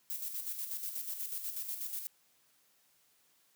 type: noise with tremolo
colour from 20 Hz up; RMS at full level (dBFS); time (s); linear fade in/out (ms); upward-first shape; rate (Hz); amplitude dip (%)
violet; -38; 0.1-2.07; 0; square; 8.2; 50
effects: white hiss -70 dBFS RMS until 3.55 s + high-pass 100 Hz 12 dB/octave